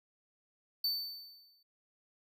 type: tone with exponential decay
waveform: square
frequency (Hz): 4540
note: C#8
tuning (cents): +41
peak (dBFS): -29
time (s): 0.84-1.63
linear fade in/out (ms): 5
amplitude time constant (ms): 170
effects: none